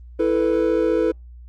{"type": "chord", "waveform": "triangle", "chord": "E suspended fourth", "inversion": "none", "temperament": "just", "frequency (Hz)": [329.6, 439.5, 494.4], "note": ["E4", "A4", "B4"], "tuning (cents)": [0, -2, 2], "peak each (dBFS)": -19, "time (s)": [0.19, 1.12], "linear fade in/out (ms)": 10, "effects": ["added 60 Hz sine -38 dBFS peak until 1.48 s", "Opus 32 kbps"]}